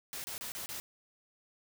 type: noise bursts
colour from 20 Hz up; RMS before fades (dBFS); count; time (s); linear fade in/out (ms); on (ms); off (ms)
white; -41; 5; 0.13-0.8; 0; 110; 30
effects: none